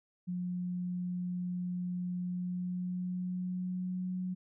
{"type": "tone with pitch glide", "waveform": "sine", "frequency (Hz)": [179.1, 183.29], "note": ["F3", "F#3"], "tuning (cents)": [44, -16], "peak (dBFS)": -33, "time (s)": [0.27, 4.35], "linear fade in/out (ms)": 20, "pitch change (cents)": 40, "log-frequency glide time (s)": [2.2, 4.15], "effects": []}